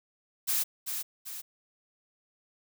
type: noise with echo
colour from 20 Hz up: blue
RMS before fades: -28 dBFS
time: 0.47-0.64 s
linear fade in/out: 20 ms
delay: 390 ms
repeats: 2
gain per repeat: -6 dB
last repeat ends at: 1.42 s
effects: none